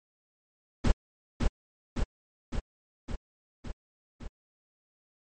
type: noise with echo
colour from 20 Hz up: brown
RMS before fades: -21 dBFS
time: 0.84-0.92 s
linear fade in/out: 10 ms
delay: 560 ms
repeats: 6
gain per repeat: -3 dB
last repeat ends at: 4.28 s
effects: MP3 32 kbps